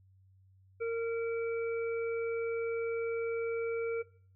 harmonic tone, 460 Hz, A#4, 23 cents flat, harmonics 1 / 3 / 5, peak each -31 / -44 / -45 dBFS, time 0.8-4.03 s, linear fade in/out 20 ms, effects noise-tail reverb RT60 0.5 s tail -19 dB re dry + added 95 Hz sine -60 dBFS peak until 4.35 s

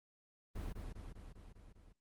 brown noise with echo, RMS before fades -42 dBFS, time 0.55-0.73 s, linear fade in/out 10 ms, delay 200 ms, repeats 6, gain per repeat -3 dB, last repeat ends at 1.93 s, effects Opus 24 kbps

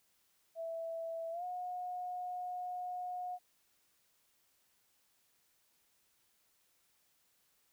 sine tone with pitch glide, 659.3 to 723.1 Hz, E5 to F#5, 0 to -40 cents, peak -38 dBFS, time 0.55-3.39 s, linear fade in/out 50 ms, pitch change +160 cents, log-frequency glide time 1.31-1.44 s, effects white hiss -74 dBFS RMS until 7.72 s

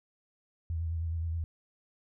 sine tone with vibrato, 82.41 Hz, E2, in tune, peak -30 dBFS, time 0.7-1.44 s, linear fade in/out 0 ms, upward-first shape sine, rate 9.5 Hz, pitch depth 44 cents each way, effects none

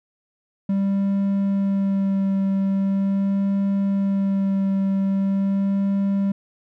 triangle tone with vibrato, 196 Hz, G3, in tune, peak -16 dBFS, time 0.69-6.32 s, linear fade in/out 5 ms, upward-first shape sine, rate 0.42 Hz, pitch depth 14 cents each way, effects none

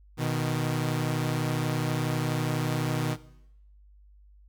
sawtooth tone pair together, 123.47 / 155.56 Hz, B2 / D#3, 0 / 0 cents, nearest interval major third, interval 400 cents, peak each -25 dBFS, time 0.17-3.17 s, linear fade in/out 50 ms, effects noise-tail reverb RT60 0.8 s tail -18 dB re dry + added 50 Hz sine -52 dBFS peak until 4.48 s

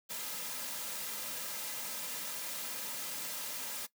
white noise with comb filter, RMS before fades -40 dBFS, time 0.09-3.87 s, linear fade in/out 20 ms, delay 2.7 ms, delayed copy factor -0.55, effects noise-tail reverb RT60 0.1 s tail -18 dB re dry + high-pass 200 Hz 12 dB/octave

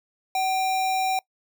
sine tone with sample-and-hold, 758 Hz, F#5, 42 cents sharp, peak -21 dBFS, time 0.35-1.19 s, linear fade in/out 2 ms, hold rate 3150 Hz, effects noise-tail reverb RT60 0.1 s tail -24 dB re dry

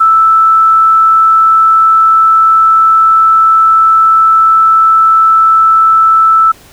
sine tone, 1318.5 Hz, E6, in tune, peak -3 dBFS, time 0-6.52 s, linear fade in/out 10 ms, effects pink hiss -39 dBFS RMS until 6.72 s

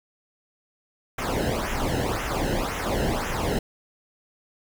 brown noise with flanger, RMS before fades -26 dBFS, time 1.18-3.59 s, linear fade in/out 5 ms, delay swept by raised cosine 0.22 to 0.88 ms, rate 1.9 Hz, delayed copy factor -0.8, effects none

